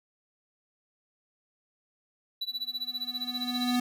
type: tone with tremolo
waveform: triangle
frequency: 3951 Hz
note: B7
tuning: in tune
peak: -27 dBFS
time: 2.41-3.76 s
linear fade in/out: 5 ms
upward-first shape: sine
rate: 15 Hz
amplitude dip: 95%
type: tone with exponential growth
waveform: square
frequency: 246.9 Hz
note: B3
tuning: in tune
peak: -24 dBFS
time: 2.51-3.8 s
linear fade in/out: 5 ms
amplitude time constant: 280 ms
effects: none